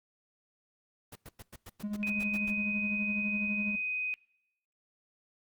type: noise bursts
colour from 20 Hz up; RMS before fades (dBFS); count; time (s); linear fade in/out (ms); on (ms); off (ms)
pink; -46; 11; 1.12-2.505; 5; 35; 100
type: tone with tremolo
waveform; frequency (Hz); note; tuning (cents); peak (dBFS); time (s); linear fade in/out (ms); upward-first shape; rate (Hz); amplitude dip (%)
triangle; 207.7; G#3; 0; -29; 1.83-3.76; 10; sine; 12; 50
type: tone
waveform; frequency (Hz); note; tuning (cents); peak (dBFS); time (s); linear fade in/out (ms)
sine; 2504; D#7; +10; -31; 2.03-4.14; 0
effects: noise-tail reverb RT60 0.8 s tail -24 dB re dry + Opus 24 kbps